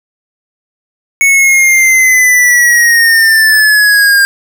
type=linear sweep; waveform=square; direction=down; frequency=2217 to 1600 Hz; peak=-5 dBFS; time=1.21-4.25 s; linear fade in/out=0 ms; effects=none